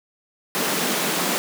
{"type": "high-pass noise", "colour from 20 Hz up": "pink", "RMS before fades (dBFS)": -23, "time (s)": [0.55, 1.38], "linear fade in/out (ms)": 0, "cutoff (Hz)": 160, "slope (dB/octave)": 96, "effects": []}